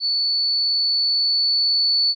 sine tone with level ramp, 4461 Hz, C#8, 10 cents sharp, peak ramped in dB -18 to -15 dBFS, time 0-2.15 s, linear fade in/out 50 ms, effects none

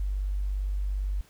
sine tone, 48.76 Hz, G1, 8 cents flat, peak -26 dBFS, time 0-1.21 s, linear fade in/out 0 ms, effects pink hiss -59 dBFS RMS until 1.29 s

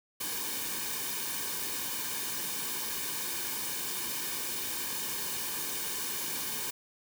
white noise with comb filter, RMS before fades -35 dBFS, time 0.2-6.71 s, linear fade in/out 10 ms, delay 1.5 ms, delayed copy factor -0.7, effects none

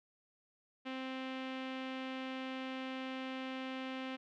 sawtooth tone with low-pass filter, 261.6 Hz, C4, in tune, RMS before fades -42 dBFS, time 0.85-4.17 s, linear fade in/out 20 ms, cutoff 2900 Hz, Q 2.3, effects none

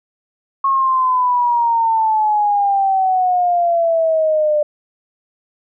sine exponential sweep, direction down, 1094 to 594 Hz, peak -12 dBFS, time 0.64-4.63 s, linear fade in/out 5 ms, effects none

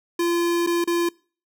square tone with dropouts, 343.2 Hz, F4, 30 cents flat, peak -20 dBFS, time 0.19-1.09 s, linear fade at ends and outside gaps 5 ms, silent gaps 0.665-0.671 / 0.842-0.874 s, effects noise-tail reverb RT60 0.4 s tail -24 dB re dry

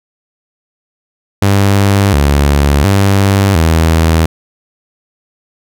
sawtooth tone with pitch steps, 99.5 / 71.4 / 98.6 / 81.1 Hz, G2 / D2 / G2 / E2, +26 / -48 / +11 / -28 cents, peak -3 dBFS, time 1.42-4.26 s, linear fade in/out 5 ms, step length 710 ms, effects none

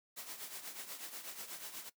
white noise with tremolo, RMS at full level -44 dBFS, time 0.16-1.9 s, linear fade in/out 20 ms, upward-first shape triangle, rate 8.2 Hz, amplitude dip 70%, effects noise-tail reverb RT60 0.1 s tail -18 dB re dry + high-pass 200 Hz 12 dB/octave

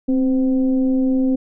sine tone with frequency modulation, 262.8 Hz, C4, 8 cents sharp, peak -14 dBFS, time 0.08-1.36 s, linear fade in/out 10 ms, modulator 251 Hz, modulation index 0.49, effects none

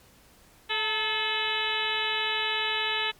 harmonic tone with a mistuned harmonic, 431.6 Hz, A4, 33 cents flat, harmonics 1 / 2 / 3 / 4 / 5 / 6 / 7 / 8 / 9, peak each -38 / -34 / -37 / -33 / -35 / -33 / -32 / -35 / -34 dBFS, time 0.69-3.12 s, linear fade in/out 20 ms, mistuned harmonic 2, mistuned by +56 cents, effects pink hiss -57 dBFS RMS until 3.19 s + MP3 96 kbps

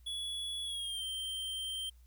square tone with pitch glide, 3386 to 3141 Hz, G#7 to G7, +33 to +3 cents, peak -37 dBFS, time 0.06-1.9 s, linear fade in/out 10 ms, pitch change -130 cents, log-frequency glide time 0.65-1.02 s, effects added 60 Hz sine -56 dBFS peak until 2.06 s + white hiss -73 dBFS RMS until 2.06 s

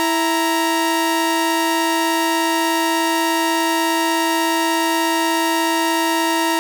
sawtooth tone pair together, 330 / 933.4 Hz, E4 / A#5, +2 / +2 cents, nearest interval octave + tritone, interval 1800 cents, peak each -15 dBFS, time 0-6.59 s, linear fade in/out 0 ms, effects none

